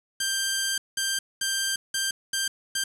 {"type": "tone bursts at uneven times", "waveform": "10% pulse", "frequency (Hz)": 1579, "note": "G6", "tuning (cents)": 12, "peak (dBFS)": -16, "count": 6, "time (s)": [[0.2, 0.78], [0.97, 1.19], [1.41, 1.76], [1.94, 2.11], [2.33, 2.48], [2.75, 2.84]], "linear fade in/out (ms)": 5, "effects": ["resampled to 32000 Hz", "7-bit"]}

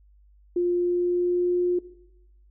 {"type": "tone with pitch glide", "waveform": "sine", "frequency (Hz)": [352, 355.7], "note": ["F4", "F4"], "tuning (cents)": [14, 32], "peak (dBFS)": -20, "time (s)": [0.56, 1.79], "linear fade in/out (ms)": 5, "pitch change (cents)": 18, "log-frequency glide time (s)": [0.71, 1.6], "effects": ["noise-tail reverb RT60 0.9 s tail -17 dB re dry", "added 50 Hz sine -53 dBFS peak until 2.5 s"]}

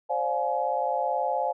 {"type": "chord", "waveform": "sine", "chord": "D half-diminished seventh", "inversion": "third", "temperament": "just", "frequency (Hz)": [528.6, 587.3, 704.8, 845.8], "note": ["C5", "D5", "F5", "Ab5"], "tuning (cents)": [18, 0, 16, 31], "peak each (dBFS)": [-30, -32, -29, -28], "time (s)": [0.09, 1.53], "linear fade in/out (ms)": 20, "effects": []}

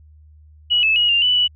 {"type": "tone with pitch steps", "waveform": "sine", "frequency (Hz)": [2924, 2613, 2899, 2794, 2975, 2952], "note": ["F#7", "E7", "F#7", "F7", "F#7", "F#7"], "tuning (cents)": [-21, -16, -36, 0, 9, -5], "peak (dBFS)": -13, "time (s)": [0.7, 1.48], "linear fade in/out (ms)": 20, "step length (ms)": 130, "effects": ["added 76 Hz sine -44 dBFS peak until 1.55 s"]}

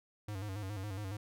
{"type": "tone with vibrato", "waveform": "square", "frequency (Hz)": 100, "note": "G2", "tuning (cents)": 35, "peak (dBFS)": -39, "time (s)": [0.28, 1.17], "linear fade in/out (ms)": 5, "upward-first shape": "square", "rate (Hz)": 7.2, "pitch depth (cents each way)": 85, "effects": []}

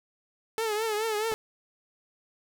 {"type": "tone with vibrato", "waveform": "sawtooth", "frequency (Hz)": 434.6, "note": "A4", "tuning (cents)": -21, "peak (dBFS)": -23, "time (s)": [0.58, 1.34], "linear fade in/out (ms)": 0, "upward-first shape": "triangle", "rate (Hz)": 4.7, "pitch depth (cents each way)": 94}
{"type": "clicks", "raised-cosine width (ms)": 1, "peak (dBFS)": -25, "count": 2, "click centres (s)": [1.317, 1.325]}
{"effects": []}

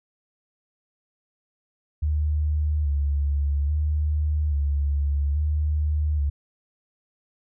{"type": "tone with vibrato", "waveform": "sine", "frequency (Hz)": 73.42, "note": "D2", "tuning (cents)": 0, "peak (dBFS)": -20, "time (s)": [2.02, 6.3], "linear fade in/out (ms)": 10, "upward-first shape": "square", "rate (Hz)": 0.6, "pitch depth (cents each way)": 49, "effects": []}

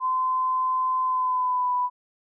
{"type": "tone with pitch glide", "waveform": "sine", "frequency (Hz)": [1028, 991.3], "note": ["C6", "B5"], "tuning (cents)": [-31, 6], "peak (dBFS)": -21, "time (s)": [0, 1.9], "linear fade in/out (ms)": 50, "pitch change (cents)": -63, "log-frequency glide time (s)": [1.03, 1.73], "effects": []}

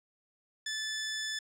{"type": "tone", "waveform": "15% pulse", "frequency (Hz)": 1744, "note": "A6", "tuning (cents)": -16, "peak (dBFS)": -27, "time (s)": [0.66, 1.39], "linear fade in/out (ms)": 5, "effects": ["low-pass 9000 Hz 12 dB/octave"]}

